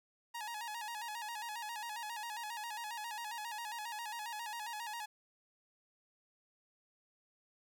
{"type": "tone with vibrato", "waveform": "sawtooth", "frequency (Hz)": 892, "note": "A5", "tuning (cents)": 23, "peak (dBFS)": -37, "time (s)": [0.34, 5.06], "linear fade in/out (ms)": 10, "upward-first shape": "square", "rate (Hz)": 7.4, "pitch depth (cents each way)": 90, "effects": []}